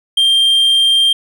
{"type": "tone", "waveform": "triangle", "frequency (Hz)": 3181, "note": "G7", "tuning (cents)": 25, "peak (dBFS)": -7, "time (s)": [0.17, 1.13], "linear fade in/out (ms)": 5, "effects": []}